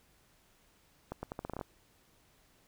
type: accelerating click train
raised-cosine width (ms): 1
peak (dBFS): -24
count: 10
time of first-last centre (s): 1.12-1.612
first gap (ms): 110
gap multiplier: 0.81
effects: pink hiss -67 dBFS RMS until 2.67 s